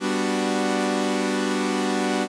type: chord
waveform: sawtooth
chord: G major seventh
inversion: none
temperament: equal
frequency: 196 / 246.9 / 293.7 / 370 Hz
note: G3 / B3 / D4 / F#4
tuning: 0 / 0 / 0 / 0 cents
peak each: -23 dBFS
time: 0-2.28 s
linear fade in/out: 50 ms
effects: resampled to 22050 Hz